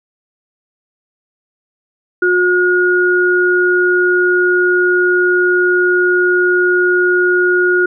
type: tone pair together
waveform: sine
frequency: 360 / 1440 Hz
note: F#4 / F#6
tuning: -47 / -47 cents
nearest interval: 2 octaves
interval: 2400 cents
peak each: -12 dBFS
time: 2.22-7.86 s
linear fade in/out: 5 ms
effects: none